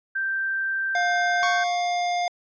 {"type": "tone with pitch glide", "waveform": "sine", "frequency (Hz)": [1568, 1556.3], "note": ["G6", "G6"], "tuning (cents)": [0, -13], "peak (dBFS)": -23, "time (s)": [0.15, 1.64], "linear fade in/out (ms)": 10, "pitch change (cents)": -13, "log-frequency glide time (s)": [0.9, 1.17]}
{"type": "tone", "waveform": "square", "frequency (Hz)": 706, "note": "F5", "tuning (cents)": 19, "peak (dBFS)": -23, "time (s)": [0.95, 2.28], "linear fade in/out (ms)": 2}
{"type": "tone with exponential decay", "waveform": "sawtooth", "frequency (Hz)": 1108.7, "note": "C#6", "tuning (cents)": 0, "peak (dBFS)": -19, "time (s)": [1.43, 2.22], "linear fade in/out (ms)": 0, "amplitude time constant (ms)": 170}
{"effects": ["resampled to 16000 Hz"]}